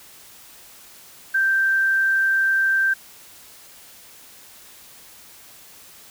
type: tone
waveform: sine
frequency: 1568 Hz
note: G6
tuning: in tune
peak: -16 dBFS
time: 1.34-2.94 s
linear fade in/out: 10 ms
effects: white hiss -46 dBFS RMS until 6.1 s